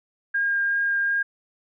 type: tone with vibrato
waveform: sine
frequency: 1614 Hz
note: G#6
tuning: 50 cents flat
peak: -20 dBFS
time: 0.34-1.23 s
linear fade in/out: 10 ms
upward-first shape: triangle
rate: 2.7 Hz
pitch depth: 8 cents each way
effects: none